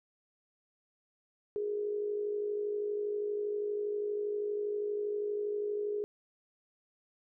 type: tone with amplitude modulation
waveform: sine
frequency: 415.3 Hz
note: G#4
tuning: in tune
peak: -29 dBFS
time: 1.56-6.04 s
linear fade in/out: 0 ms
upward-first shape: sine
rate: 52.5 Hz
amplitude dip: 50%
effects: none